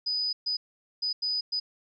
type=tone bursts at uneven times; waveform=sine; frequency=4978 Hz; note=D#8; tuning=in tune; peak=-26 dBFS; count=5; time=0.06-0.33 / 0.46-0.57 / 1.02-1.13 / 1.22-1.41 / 1.52-1.6 s; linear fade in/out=10 ms; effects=none